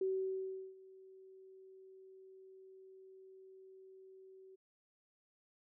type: tone with ADSR envelope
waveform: sine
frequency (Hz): 380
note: F#4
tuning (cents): +46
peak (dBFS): -32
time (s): 0.01-4.56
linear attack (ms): 4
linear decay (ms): 730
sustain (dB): -23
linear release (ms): 14
effects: none